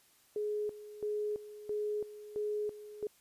sine tone with tremolo, 420 Hz, G#4, 19 cents sharp, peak -32 dBFS, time 0.36-3.07 s, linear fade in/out 2 ms, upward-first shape square, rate 1.5 Hz, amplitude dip 80%, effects white hiss -66 dBFS RMS until 3.2 s + resampled to 32000 Hz

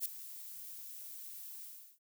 violet noise with ADSR envelope, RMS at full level -33 dBFS, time 0-1.99 s, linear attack 53 ms, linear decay 8 ms, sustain -15 dB, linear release 370 ms, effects none

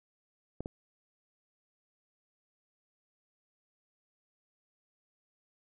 clicks, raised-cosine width 2 ms, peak -24 dBFS, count 2, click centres 0.606 / 0.659 s, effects none

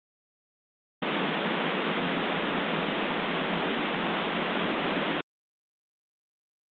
pink band-pass noise, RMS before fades -28 dBFS, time 1.02-5.21 s, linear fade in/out 5 ms, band 160 to 3600 Hz, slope 96 dB/octave, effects Opus 24 kbps

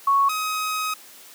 sine / sawtooth tone pair in turn, 1108.7 / 1263.7 Hz, C#6 / D#6, 0 / +26 cents, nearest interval major second, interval 226 cents, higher second, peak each -15 / -20 dBFS, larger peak first, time 0.07-0.29 / 0.29-0.94 s, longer second, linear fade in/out 5 ms, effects white hiss -46 dBFS RMS until 1.34 s + high-pass 200 Hz 12 dB/octave

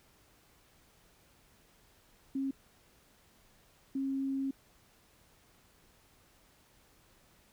sine tone bursts at uneven times, 270.5 Hz, C#4, 42 cents flat, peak -31 dBFS, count 2, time 2.35-2.51 / 3.95-4.51 s, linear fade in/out 5 ms, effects pink hiss -65 dBFS RMS until 7.52 s

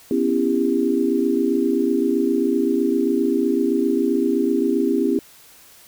sine chord, C# half-diminished seventh, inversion third, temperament just, 249.5 / 277.2 / 332.6 / 399.1 Hz, B3 / C#4 / E4 / G4, +18 / 0 / +16 / +31 cents, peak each -22 dBFS, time 0.11-5.19 s, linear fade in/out 2 ms, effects white hiss -48 dBFS RMS until 5.87 s

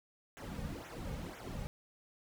brown noise with flanger, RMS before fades -43 dBFS, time 0.37-1.67 s, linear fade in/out 0 ms, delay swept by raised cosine 0.21 to 3.01 ms, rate 2 Hz, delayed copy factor -1, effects none

